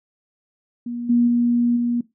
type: tone with level steps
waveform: sine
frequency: 239.2 Hz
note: A#3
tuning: 45 cents sharp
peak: -25 / -13 / -15 / -18 dBFS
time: 0.86-2.01 s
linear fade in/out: 5 ms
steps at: 1.09 / 1.27 / 1.76 s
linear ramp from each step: 10 ms
effects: noise-tail reverb RT60 0.2 s tail -19 dB re dry